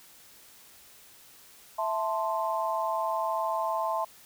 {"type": "chord", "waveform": "sine", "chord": "A minor", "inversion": "second", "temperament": "equal", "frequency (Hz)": [659.3, 880, 1046.5], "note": ["E5", "A5", "C6"], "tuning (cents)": [0, 0, 0], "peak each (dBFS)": -31, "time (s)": [1.78, 4.05], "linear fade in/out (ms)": 10, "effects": ["white hiss -54 dBFS RMS until 4.25 s"]}